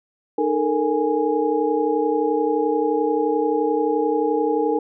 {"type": "tone cluster", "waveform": "sine", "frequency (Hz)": [305.2, 431.4, 462.9, 829], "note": ["D#4", "A4", "A#4", "G#5"], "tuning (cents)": [-33, -34, -12, -3], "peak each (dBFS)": [-23, -24, -21, -25], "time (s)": [0.38, 4.79], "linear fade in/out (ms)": 5, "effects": []}